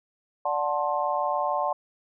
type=chord; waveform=sine; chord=D dominant seventh; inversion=none; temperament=just; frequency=587.3 / 734.2 / 881 / 1057.2 Hz; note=D5 / F#5 / A5 / C6; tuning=0 / -14 / +2 / +18 cents; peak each=-29 dBFS; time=0.45-1.73 s; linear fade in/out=5 ms; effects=none